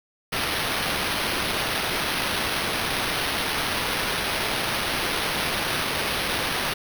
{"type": "noise with sample-and-hold", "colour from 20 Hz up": "white", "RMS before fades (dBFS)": -26, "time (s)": [0.32, 6.74], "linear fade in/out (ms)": 10, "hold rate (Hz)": 7350, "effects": []}